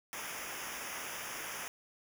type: noise with comb filter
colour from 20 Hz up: pink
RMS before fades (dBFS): -42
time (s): 0.13-1.68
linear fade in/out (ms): 0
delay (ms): 0.24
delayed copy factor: -0.95
effects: none